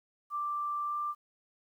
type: tone with pitch glide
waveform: sine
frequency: 1177 to 1183.8 Hz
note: D6 to D6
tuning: +3 to +13 cents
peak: -31 dBFS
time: 0.3-1.15 s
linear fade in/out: 50 ms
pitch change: +10 cents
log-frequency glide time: 0.86-0.95 s
effects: 11-bit